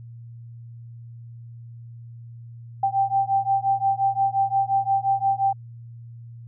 sine beating tone pair, 781 / 786.7 Hz, G5 / G5, -7 / +6 cents, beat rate 5.7 Hz, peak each -22 dBFS, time 2.83-5.53 s, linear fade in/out 5 ms, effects added 117 Hz sine -38 dBFS peak until 6.47 s

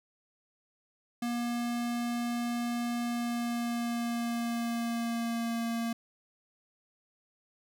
square tone with pitch glide, 238.4 to 231.3 Hz, A#3 to A#3, +39 to -13 cents, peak -31 dBFS, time 1.22-5.93 s, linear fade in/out 5 ms, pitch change -52 cents, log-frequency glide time 3.03-5.65 s, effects none

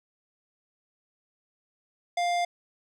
sine tone with hard clipping, 700 Hz, F5, 4 cents sharp, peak -26 dBFS, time 2.17-2.45 s, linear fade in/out 5 ms, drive 16 dB, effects none

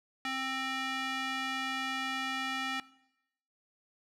square tone with band-pass filter, 264.1 Hz, C4, 16 cents sharp, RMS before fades -35 dBFS, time 0.25-2.8 s, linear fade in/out 2 ms, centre 2200 Hz, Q 1.1, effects noise-tail reverb RT60 0.8 s tail -19 dB re dry

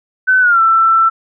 sine tone with pitch glide, 1516 to 1335.1 Hz, F#6 to E6, +42 to +22 cents, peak -7 dBFS, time 0.27-1.1 s, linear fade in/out 20 ms, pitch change -220 cents, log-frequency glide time 0.4-0.6 s, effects none

